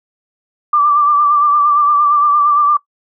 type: tone with vibrato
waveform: sine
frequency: 1174.7 Hz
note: D6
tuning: in tune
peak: -8 dBFS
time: 0.73-2.77 s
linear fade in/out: 5 ms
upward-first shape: sine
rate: 8.7 Hz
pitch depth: 39 cents each way
effects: noise-tail reverb RT60 0.1 s tail -19 dB re dry